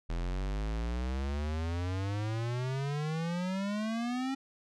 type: exponential sweep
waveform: square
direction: up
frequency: 41.2 to 271.8 Hz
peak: -32 dBFS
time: 0.09-4.35 s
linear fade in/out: 10 ms
effects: low-pass 6000 Hz 12 dB/octave